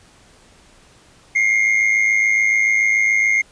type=tone with amplitude modulation; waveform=triangle; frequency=2128 Hz; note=C7; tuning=29 cents sharp; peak=-9 dBFS; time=1.35-3.42 s; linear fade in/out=10 ms; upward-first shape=sine; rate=107 Hz; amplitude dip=60%; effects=pink hiss -50 dBFS RMS until 3.51 s + resampled to 22050 Hz